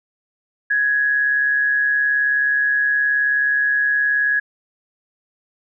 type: tone with amplitude modulation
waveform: sine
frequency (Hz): 1671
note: G#6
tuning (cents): +10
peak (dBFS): -13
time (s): 0.7-4.4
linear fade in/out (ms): 10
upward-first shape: sine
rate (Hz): 139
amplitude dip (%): 40
effects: none